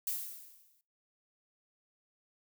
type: noise with exponential decay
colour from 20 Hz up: violet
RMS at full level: -33 dBFS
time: 0.07-0.81 s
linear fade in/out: 2 ms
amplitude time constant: 160 ms
effects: noise-tail reverb RT60 0.3 s tail -21 dB re dry